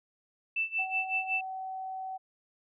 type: tone with tremolo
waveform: sine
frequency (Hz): 2654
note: E7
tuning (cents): +11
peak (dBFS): -26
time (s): 0.56-1.41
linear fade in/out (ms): 5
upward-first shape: sine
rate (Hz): 5.4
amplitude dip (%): 90
type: tone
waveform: sine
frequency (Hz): 758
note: F#5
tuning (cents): +42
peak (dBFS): -35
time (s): 0.78-2.18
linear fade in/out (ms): 20
effects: none